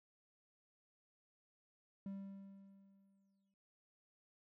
triangle tone with exponential decay, 196 Hz, G3, in tune, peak -40 dBFS, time 2.06-3.54 s, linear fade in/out 2 ms, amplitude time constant 320 ms, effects none

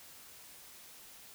silence, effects white hiss -54 dBFS RMS until 1.34 s

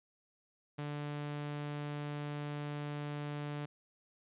sawtooth tone, 146.7 Hz, D3, 2 cents flat, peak -34 dBFS, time 0.78-3.66 s, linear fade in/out 10 ms, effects resampled to 8000 Hz

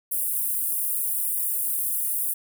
pink high-pass noise, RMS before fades -26 dBFS, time 0.11-2.34 s, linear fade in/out 10 ms, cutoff 9500 Hz, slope 48 dB/octave, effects none

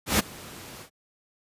pink noise with ADSR envelope, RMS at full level -19 dBFS, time 0.06-0.9 s, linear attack 130 ms, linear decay 20 ms, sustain -23 dB, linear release 89 ms, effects high-pass 80 Hz 12 dB/octave + resampled to 32000 Hz

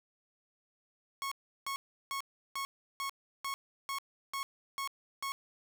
sawtooth tone bursts, 1098 Hz, C#6, 17 cents flat, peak -31 dBFS, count 10, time 1.22-5.32 s, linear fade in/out 0 ms, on 95 ms, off 350 ms, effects none

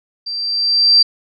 sine tone with level ramp, 4699 Hz, D8, in tune, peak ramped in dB -22 to -5 dBFS, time 0.26-1.03 s, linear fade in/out 10 ms, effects none

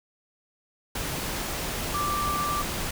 sine tone in noise, 1174.7 Hz, D6, in tune, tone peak -26 dBFS, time 1.94-2.62 s, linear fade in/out 5 ms, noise pink, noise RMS -31 dBFS, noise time 0.95-2.91 s, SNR +2 dB, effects none

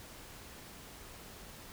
silence, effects pink hiss -51 dBFS RMS until 1.72 s

